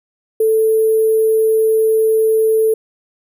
sine tone with sample-and-hold, 440 Hz, A4, in tune, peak -10 dBFS, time 0.4-2.74 s, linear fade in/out 5 ms, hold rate 11025 Hz, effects none

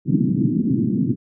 white band-pass noise, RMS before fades -19 dBFS, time 0.05-1.16 s, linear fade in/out 50 ms, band 120 to 300 Hz, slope 48 dB/octave, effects none

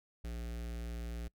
square tone with notch filter, 58.27 Hz, A#1, in tune, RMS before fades -41 dBFS, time 0.24-1.28 s, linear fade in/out 5 ms, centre 990 Hz, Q 1.8, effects noise-tail reverb RT60 0.1 s tail -24 dB re dry

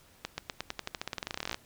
accelerating click train, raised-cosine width 0.2 ms, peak -16 dBFS, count 25, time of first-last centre 0.25-1.544 s, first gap 130 ms, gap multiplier 0.91, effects pink hiss -60 dBFS RMS until 1.65 s

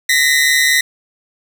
sawtooth tone pair together, 1864.7 / 2009 Hz, A#6 / B6, 0 / +29 cents, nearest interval minor second, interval 129 cents, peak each -10 dBFS, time 0.09-0.81 s, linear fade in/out 5 ms, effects none

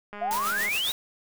click train, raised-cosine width 0.5 ms, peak -25 dBFS, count 116, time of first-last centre 0.13-0.688 s, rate 206 Hz
sine exponential sweep, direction up, 663 to 3951 Hz, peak -25 dBFS, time 0.21-0.92 s, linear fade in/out 10 ms
white noise with tremolo, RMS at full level -32 dBFS, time 0.31-0.92 s, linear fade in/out 0 ms, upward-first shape sine, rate 7.3 Hz, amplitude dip 55%
effects none

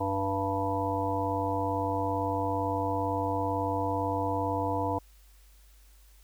harmonic tone, 97.8 Hz, G2, 4 cents flat, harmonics 1 / 3 / 5 / 7 / 9 / 10, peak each -34 / -34 / -34 / -34 / -34 / -34 dBFS, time 0-4.99 s, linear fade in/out 10 ms, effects added 50 Hz sine -54 dBFS peak until 6.23 s + white hiss -63 dBFS RMS until 6.23 s

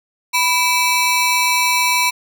sawtooth ring-modulated tone, 1645 Hz, G#6, 17 cents flat, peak -7 dBFS, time 0.33-2.11 s, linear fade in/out 20 ms, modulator 659 Hz, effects none

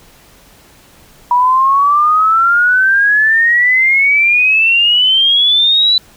sine exponential sweep, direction up, 966 to 4000 Hz, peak -7 dBFS, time 1.31-5.98 s, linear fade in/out 2 ms, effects pink hiss -44 dBFS RMS until 6.16 s

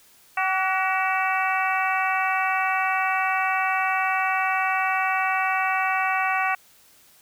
harmonic tone with a mistuned harmonic, 380 Hz, F#4, 46 cents sharp, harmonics 2 / 3 / 4 / 5 / 6 / 7, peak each -25 / -27 / -28 / -29 / -30 / -30 dBFS, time 0.37-6.55 s, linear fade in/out 5 ms, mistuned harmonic 4, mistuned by -46 cents, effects white hiss -55 dBFS RMS until 7.21 s

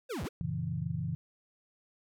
square linear two-way sweep, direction down then up, 551 to 51.8 to 551 Hz, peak -35 dBFS, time 0.09-0.29 s, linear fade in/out 20 ms, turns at 0.24 s
sine chord, F# dominant seventh, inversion none, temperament equal, 92.5 / 116.54 / 138.59 / 164.81 Hz, F#2 / A#2 / C#3 / E3, 0 / 0 / 0 / 0 cents, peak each -40 / -39 / -37 / -35 dBFS, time 0.41-1.15 s, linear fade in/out 0 ms
effects none

